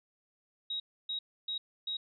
sine tone bursts, 3805 Hz, A#7, 35 cents sharp, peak -33 dBFS, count 4, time 0.7-1.97 s, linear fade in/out 5 ms, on 100 ms, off 290 ms, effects none

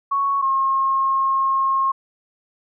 sine tone pair in turn, 1108.7 / 1076.5 Hz, C#6 / C6, 0 / +49 cents, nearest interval minor second, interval 51 cents, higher first, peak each -17 / -16 dBFS, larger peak second, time 0.11-0.42 / 0.42-1.92 s, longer second, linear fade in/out 10 ms, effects none

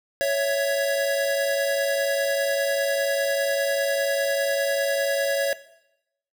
square tone cluster, 556 / 661 / 1678 Hz, C#5 / E5 / G#6, +5 / +5 / +17 cents, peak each -23 / -27 / -31 dBFS, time 0.21-5.53 s, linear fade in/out 0 ms, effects noise-tail reverb RT60 0.8 s tail -17 dB re dry

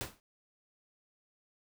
pink noise with exponential decay, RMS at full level -35 dBFS, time 0.01-0.2 s, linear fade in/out 0 ms, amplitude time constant 41 ms, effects none

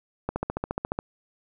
click train, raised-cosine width 1 ms, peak -13 dBFS, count 11, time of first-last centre 0.29-0.989 s, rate 14.3 Hz, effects none

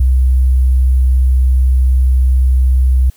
sine tone with sample-and-hold, 64.1 Hz, C2, 35 cents flat, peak -7 dBFS, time 0-3.1 s, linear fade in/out 5 ms, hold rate 11025 Hz, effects white hiss -50 dBFS RMS until 3.16 s

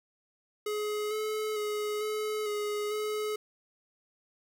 square tone with pitch steps, 421.1 / 430.5 / 420.6 / 427.7 / 417.3 / 425.3 Hz, G#4 / A4 / G#4 / A4 / G#4 / G#4, +24 / -38 / +22 / -49 / +8 / +41 cents, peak -31 dBFS, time 0.66-3.36 s, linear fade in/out 5 ms, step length 450 ms, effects 11-bit

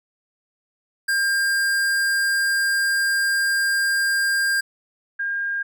square / sine tone pair in turn, 1602 / 1611.3 Hz, G6 / G6, +37 / +47 cents, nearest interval unison, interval 10 cents, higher second, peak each -19 / -22 dBFS, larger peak first, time 1.08-4.61 / 5.19-5.63 s, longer first, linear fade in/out 10 ms, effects none

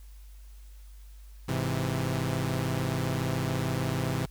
sawtooth chord, Ab augmented, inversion none, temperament equal, 103.83 / 130.81 / 164.81 Hz, Ab2 / C3 / E3, 0 / 0 / 0 cents, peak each -30 / -26 / -29 dBFS, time 1.48-4.26 s, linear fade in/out 10 ms, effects added 50 Hz sine -45 dBFS peak until 4.3 s + white hiss -62 dBFS RMS until 4.3 s

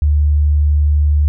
sine tone, 74 Hz, D2, 14 cents sharp, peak -9 dBFS, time 0.02-1.28 s, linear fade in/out 0 ms, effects none

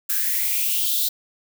violet noise with high-pass filter sweep, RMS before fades -22 dBFS, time 0.09-1.09 s, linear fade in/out 10 ms, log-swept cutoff 1500 to 4000 Hz, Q 5.7, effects none

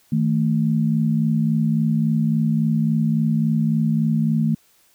sine tone pair together, 158.51 / 222.1 Hz, D#3 / A3, +32 / +16 cents, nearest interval tritone, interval 584 cents, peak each -19 dBFS, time 0.12-4.55 s, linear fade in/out 5 ms, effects white hiss -58 dBFS RMS until 4.94 s

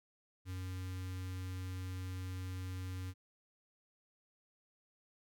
square tone with notch filter, 92.5 Hz, F#2, in tune, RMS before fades -42 dBFS, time 0.45-3.14 s, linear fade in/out 50 ms, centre 650 Hz, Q 0.71, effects none

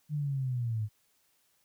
sine linear sweep, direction down, 152.5 to 103.83 Hz, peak -29 dBFS, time 0.09-0.89 s, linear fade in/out 50 ms, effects white hiss -71 dBFS RMS until 1.64 s

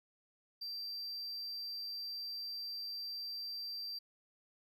triangle tone, 4699 Hz, D8, in tune, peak -39 dBFS, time 0.61-3.99 s, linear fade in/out 10 ms, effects none

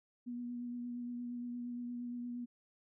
sine tone with vibrato, 242.2 Hz, B3, 34 cents flat, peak -39 dBFS, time 0.26-2.46 s, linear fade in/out 20 ms, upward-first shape triangle, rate 8.6 Hz, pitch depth 20 cents each way, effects none

